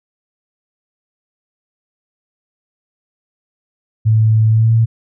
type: tone with pitch glide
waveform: sine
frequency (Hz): 110 to 113.55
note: A2 to A#2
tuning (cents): 0 to -45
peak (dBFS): -8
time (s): 4.05-4.86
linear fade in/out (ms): 20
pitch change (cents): +55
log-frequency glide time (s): 4.49-4.73
effects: none